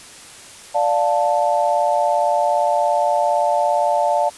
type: chord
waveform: sine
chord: D minor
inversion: none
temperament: just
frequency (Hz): 587.3 / 704.8 / 881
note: D5 / F5 / A5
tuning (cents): 0 / +16 / +2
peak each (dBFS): -19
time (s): 0.74-4.3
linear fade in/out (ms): 20
effects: white hiss -40 dBFS RMS until 4.37 s + resampled to 24000 Hz